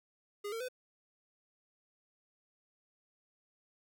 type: tone with pitch steps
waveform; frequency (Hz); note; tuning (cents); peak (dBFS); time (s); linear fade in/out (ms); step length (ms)
square; 410 / 454.9 / 504.8; G#4 / A#4 / B4; -22 / -42 / +38; -38; 0.44-0.686; 10; 82
effects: 12-bit